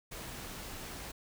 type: noise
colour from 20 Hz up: pink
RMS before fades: -44 dBFS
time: 0.11-1.12 s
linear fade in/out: 10 ms
effects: none